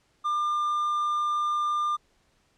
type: tone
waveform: triangle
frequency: 1199 Hz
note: D6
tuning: 36 cents sharp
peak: -22 dBFS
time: 0.24-1.97 s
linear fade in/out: 20 ms
effects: pink hiss -67 dBFS RMS until 2.57 s + low-pass 8000 Hz 12 dB/octave

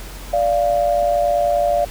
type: tone pair together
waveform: sine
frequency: 584.4 / 695 Hz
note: D5 / F5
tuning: -9 / -9 cents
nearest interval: minor third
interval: 300 cents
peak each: -17 dBFS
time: 0.33-1.85 s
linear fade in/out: 5 ms
effects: added 45 Hz sine -32 dBFS peak until 1.9 s + pink hiss -37 dBFS RMS until 1.9 s

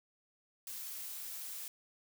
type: noise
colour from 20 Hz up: blue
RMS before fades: -44 dBFS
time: 0.67-1.68 s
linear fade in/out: 2 ms
effects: none

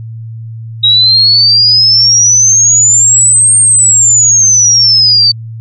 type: exponential two-way sweep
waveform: sine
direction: up then down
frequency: 3800 to 8710 to 4550 Hz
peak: -3 dBFS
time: 0.83-5.32 s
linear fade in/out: 10 ms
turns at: 3.58 s
effects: added 113 Hz sine -21 dBFS peak until 5.6 s

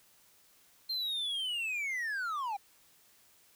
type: linear sweep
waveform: triangle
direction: down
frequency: 4201 to 769 Hz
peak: -31 dBFS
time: 0.89-2.57 s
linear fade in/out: 10 ms
effects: white hiss -64 dBFS RMS until 3.55 s

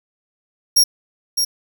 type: tone with echo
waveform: sawtooth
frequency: 5588 Hz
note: F8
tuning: in tune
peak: -7 dBFS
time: 0.76-0.84 s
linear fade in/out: 10 ms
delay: 610 ms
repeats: 1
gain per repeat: -6 dB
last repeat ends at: 1.45 s
effects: none

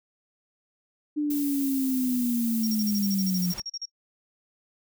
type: linear sweep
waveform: sine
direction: down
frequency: 300 to 175.6 Hz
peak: -23 dBFS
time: 1.16-3.53 s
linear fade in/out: 20 ms
type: noise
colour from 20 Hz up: violet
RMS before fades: -35 dBFS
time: 1.3-3.54 s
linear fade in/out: 5 ms
type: tone bursts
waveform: sine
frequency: 5580 Hz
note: F8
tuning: 2 cents flat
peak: -31 dBFS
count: 16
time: 2.63-3.856 s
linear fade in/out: 5 ms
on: 41 ms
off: 38 ms
type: noise with exponential growth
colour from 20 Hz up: pink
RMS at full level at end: -38 dBFS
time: 3.24-3.6 s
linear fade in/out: 2 ms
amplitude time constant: 78 ms
effects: noise-tail reverb RT60 0.1 s tail -23 dB re dry

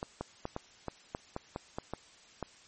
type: clicks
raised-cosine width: 1 ms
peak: -21 dBFS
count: 11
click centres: 0.029 / 0.21 / 0.454 / 0.564 / 0.883 / 1.149 / 1.364 / 1.561 / 1.785 / 1.936 / 2.427 s
effects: white hiss -58 dBFS RMS until 2.67 s + MP3 32 kbps

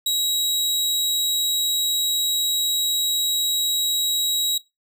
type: tone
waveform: sawtooth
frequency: 3844 Hz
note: B7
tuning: 48 cents flat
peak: -16 dBFS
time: 0.06-4.58 s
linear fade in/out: 5 ms
effects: noise-tail reverb RT60 0.2 s tail -19 dB re dry

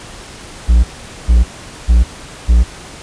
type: tone bursts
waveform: triangle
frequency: 58.6 Hz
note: A#1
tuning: 10 cents sharp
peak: -3 dBFS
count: 4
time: 0.68-2.64 s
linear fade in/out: 20 ms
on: 160 ms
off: 440 ms
effects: pink hiss -33 dBFS RMS until 3.02 s + resampled to 22050 Hz

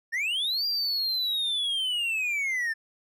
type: linear two-way sweep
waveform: triangle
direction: up then down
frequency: 1760 to 4801 to 1760 Hz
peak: -24 dBFS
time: 0.12-2.74 s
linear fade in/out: 20 ms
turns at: 0.66 s
effects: none

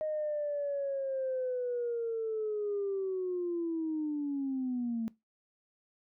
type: linear sweep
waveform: sine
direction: down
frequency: 622.3 to 222.6 Hz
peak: -30 dBFS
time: 0.01-5.08 s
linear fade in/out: 0 ms
effects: noise-tail reverb RT60 0.2 s tail -22 dB re dry + tanh soft clip ceiling -26 dBFS

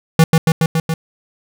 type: tone with echo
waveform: square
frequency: 161.9 Hz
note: E3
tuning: 31 cents flat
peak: -6 dBFS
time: 0.19-0.24 s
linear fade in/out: 2 ms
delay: 140 ms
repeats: 5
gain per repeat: -2 dB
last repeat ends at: 0.94 s
effects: none

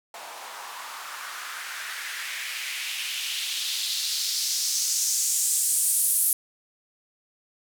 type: noise with band-pass filter sweep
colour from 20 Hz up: blue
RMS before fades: -28 dBFS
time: 0.14-6.33 s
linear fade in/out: 2 ms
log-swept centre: 760 to 11000 Hz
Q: 2.3
effects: none

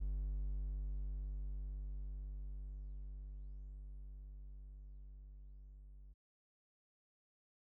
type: tone with level ramp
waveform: triangle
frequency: 49 Hz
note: G1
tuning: in tune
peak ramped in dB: -34 to -52 dBFS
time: 0-6.14 s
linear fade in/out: 20 ms
effects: none

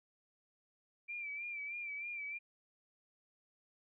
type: tone with vibrato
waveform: sine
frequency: 2349 Hz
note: D7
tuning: in tune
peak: -40 dBFS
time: 1.08-2.39 s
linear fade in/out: 20 ms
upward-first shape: sine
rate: 3.2 Hz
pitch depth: 54 cents each way
effects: none

